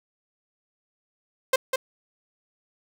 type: tone with echo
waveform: sawtooth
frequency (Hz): 523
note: C5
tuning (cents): -1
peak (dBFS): -13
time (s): 1.53-1.56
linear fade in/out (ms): 5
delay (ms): 200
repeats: 1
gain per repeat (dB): -5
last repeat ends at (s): 1.76
effects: none